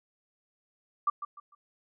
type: tone with echo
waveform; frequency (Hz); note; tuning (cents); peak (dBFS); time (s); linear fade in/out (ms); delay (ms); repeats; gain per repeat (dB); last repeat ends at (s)
sine; 1174.7; D6; 0; -22; 1.07-1.1; 5; 150; 3; -11; 1.55
effects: none